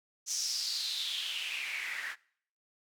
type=noise with band-pass filter sweep; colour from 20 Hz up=white; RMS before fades=-36 dBFS; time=0.26-2.16 s; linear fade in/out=50 ms; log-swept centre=6200 to 1700 Hz; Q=5.9; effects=noise-tail reverb RT60 0.6 s tail -23 dB re dry